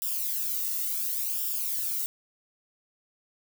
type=noise with flanger; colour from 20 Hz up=violet; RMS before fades=-30 dBFS; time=0.02-2.06 s; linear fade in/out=0 ms; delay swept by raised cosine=0.47 to 1.28 ms; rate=0.7 Hz; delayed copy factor=-0.8; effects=none